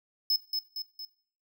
square tone with echo, 5200 Hz, E8, 24 cents flat, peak -24 dBFS, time 0.3-0.36 s, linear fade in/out 2 ms, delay 230 ms, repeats 3, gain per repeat -5 dB, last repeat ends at 1.05 s, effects noise-tail reverb RT60 0.5 s tail -18 dB re dry

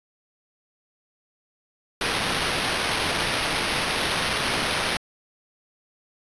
blue noise with sample-and-hold, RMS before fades -25 dBFS, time 2.01-4.97 s, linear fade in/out 2 ms, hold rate 7350 Hz, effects resampled to 24000 Hz

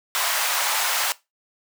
pink high-pass noise, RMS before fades -23 dBFS, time 0.15-1.12 s, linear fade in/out 0 ms, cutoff 750 Hz, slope 24 dB/octave, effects noise-tail reverb RT60 0.2 s tail -18 dB re dry

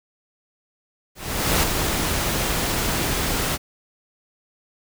pink noise with ADSR envelope, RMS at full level -18 dBFS, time 1.15-3.58 s, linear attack 480 ms, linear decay 12 ms, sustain -5 dB, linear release 34 ms, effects none

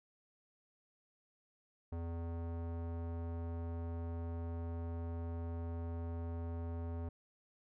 square tone with low-pass filter, 84 Hz, E2, 33 cents sharp, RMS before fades -41 dBFS, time 1.92-7.09 s, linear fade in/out 5 ms, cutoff 850 Hz, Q 0.89, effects none

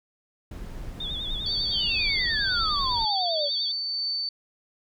brown noise, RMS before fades -36 dBFS, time 0.51-3.05 s, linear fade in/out 5 ms
sine tone with vibrato, 3520 Hz, A7, in tune, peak -30 dBFS, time 1-3.72 s, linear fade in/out 5 ms, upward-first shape sine, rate 10 Hz, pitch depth 84 cents each way
sine tone with tremolo, 4538 Hz, C#8, 40 cents sharp, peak -25 dBFS, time 1.46-4.29 s, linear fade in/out 2 ms, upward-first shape triangle, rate 2 Hz, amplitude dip 25%
sine exponential sweep, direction down, 3365 to 554.4 Hz, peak -26 dBFS, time 1.7-3.5 s, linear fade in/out 50 ms
effects none

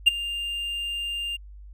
triangle tone with ADSR envelope, 2800 Hz, F7, 4 cents sharp, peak -8 dBFS, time 0.06-1.37 s, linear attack 17 ms, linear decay 16 ms, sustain -18 dB, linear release 16 ms, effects added 50 Hz sine -41 dBFS peak until 1.73 s

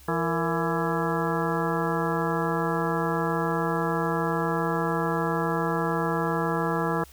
harmonic tone with a mistuned harmonic, 167 Hz, E3, 23 cents sharp, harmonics 1 / 2 / 3 / 4 / 5 / 6 / 7 / 8 / 10, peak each -29 / -31 / -30 / -35 / -33 / -33 / -34 / -34 / -35 dBFS, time 0.08-7.04 s, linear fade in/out 5 ms, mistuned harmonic 3, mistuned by -110 cents, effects added 66 Hz sine -50 dBFS peak until 7.12 s + white hiss -53 dBFS RMS until 7.12 s

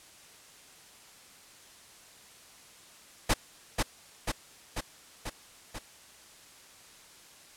pink noise with echo, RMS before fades -24 dBFS, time 3.29-3.34 s, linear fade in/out 10 ms, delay 490 ms, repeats 5, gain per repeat -3 dB, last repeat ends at 5.79 s, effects white hiss -54 dBFS RMS until 7.56 s + low-pass 10000 Hz 12 dB/octave

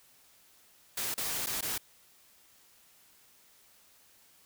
white noise with dropouts, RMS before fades -34 dBFS, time 0.97-1.78 s, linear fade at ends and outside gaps 5 ms, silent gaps 1.142-1.177 / 1.462-1.468 / 1.61-1.625 s, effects white hiss -62 dBFS RMS until 4.45 s

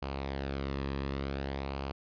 sawtooth tone with flanger, 68.5 Hz, C#2, 20 cents flat, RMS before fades -36 dBFS, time 0.02-1.92 s, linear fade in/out 5 ms, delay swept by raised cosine 0.54 to 1.38 ms, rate 0.55 Hz, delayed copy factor -0.5, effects resampled to 11025 Hz

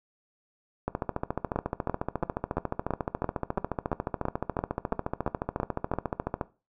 two click trains, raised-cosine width 1 ms, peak -13 / -14 dBFS, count 14 / 79, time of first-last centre 1.56-5.937 / 0.88-6.412 s, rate 2.97 / 14.1 Hz, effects noise-tail reverb RT60 0.3 s tail -17 dB re dry

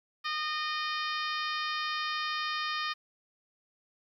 harmonic tone, 613 Hz, D#5, 26 cents flat, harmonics 2 / 3 / 4 / 5 / 6 / 7 / 8 / 9, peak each -34 / -37 / -40 / -41 / -41 / -44 / -42 / -48 dBFS, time 0.24-2.94 s, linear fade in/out 20 ms, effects 11-bit

